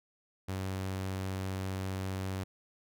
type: tone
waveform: sawtooth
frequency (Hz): 95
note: F#2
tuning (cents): +46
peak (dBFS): -30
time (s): 0.48-2.44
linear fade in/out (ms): 10
effects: none